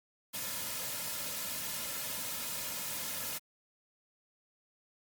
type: noise with comb filter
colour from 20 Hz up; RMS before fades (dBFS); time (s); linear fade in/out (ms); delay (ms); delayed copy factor
white; -38; 0.33-3.39; 20; 2.6; -0.7
effects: Opus 48 kbps